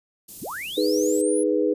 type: band-stop noise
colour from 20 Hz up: white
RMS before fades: -39 dBFS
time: 0.28-1.22 s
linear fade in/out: 10 ms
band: 320 to 6800 Hz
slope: 12 dB/octave
type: linear sweep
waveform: sine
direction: up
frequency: 49 to 10548 Hz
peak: -30 dBFS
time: 0.41-1.44 s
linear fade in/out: 20 ms
type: chord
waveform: sine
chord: G# minor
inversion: second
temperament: equal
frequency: 311.1 / 415.3 / 493.9 Hz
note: D#4 / G#4 / B4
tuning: 0 / 0 / 0 cents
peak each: -23 dBFS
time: 0.77-1.74 s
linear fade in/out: 10 ms
effects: resampled to 32000 Hz